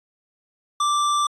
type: tone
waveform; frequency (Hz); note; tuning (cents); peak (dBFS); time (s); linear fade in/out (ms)
square; 1174.7; D6; 0; -19; 0.8-1.27; 5
effects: resampled to 22050 Hz